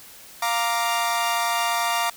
sawtooth chord, Bb major, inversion second, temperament equal, 698.5 / 932.3 / 1174.7 Hz, F5 / Bb5 / D6, 0 / 0 / 0 cents, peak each -22 / -21 / -23 dBFS, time 0.42-2.1 s, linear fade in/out 5 ms, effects white hiss -45 dBFS RMS until 2.16 s

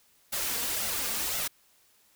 white noise with flanger, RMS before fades -31 dBFS, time 0.32-1.48 s, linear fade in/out 10 ms, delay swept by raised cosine 1.4 to 4.4 ms, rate 1.9 Hz, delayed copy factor +0.55, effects white hiss -64 dBFS RMS until 2.15 s

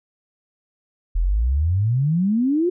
sine exponential sweep, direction up, 39.13 to 369.2 Hz, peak -16 dBFS, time 1.15-2.7 s, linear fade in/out 10 ms, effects none

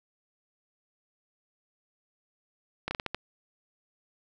slowing click train, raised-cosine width 0.3 ms, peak -15 dBFS, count 6, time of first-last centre 2.88-3.146 s, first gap 30 ms, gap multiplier 1.29, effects none

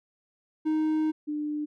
triangle / sine tone pair in turn, 311.4 / 298.8 Hz, D#4 / D4, +2 / +30 cents, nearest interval minor second, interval 72 cents, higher first, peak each -21 / -28 dBFS, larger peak first, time 0.65-1.12 / 1.27-1.66 s, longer first, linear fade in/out 20 ms, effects none

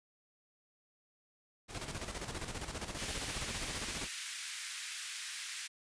pink noise with tremolo, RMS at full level -40 dBFS, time 1.68-4.09 s, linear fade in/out 50 ms, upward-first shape square, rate 15 Hz, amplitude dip 55%
pink high-pass noise, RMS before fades -42 dBFS, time 2.97-5.68 s, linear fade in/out 20 ms, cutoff 1700 Hz, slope 24 dB/octave
effects resampled to 22050 Hz

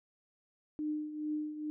sine tone with tremolo, 303.2 Hz, D#4, 45 cents flat, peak -31 dBFS, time 0.79-1.7 s, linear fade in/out 0 ms, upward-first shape triangle, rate 2.3 Hz, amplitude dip 70%, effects none

